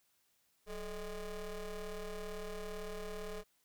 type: ring-modulated tone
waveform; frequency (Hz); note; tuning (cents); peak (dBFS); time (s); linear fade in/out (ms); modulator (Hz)
35% pulse; 205.1; G#3; -21; -36; 0.66-3.44; 50; 224
effects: white hiss -75 dBFS RMS until 3.64 s